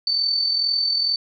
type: tone with amplitude modulation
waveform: sine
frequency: 4539 Hz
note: C#8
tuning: 40 cents sharp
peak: -16 dBFS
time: 0.07-1.16 s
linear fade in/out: 2 ms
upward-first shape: sine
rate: 42.2 Hz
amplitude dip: 50%
effects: none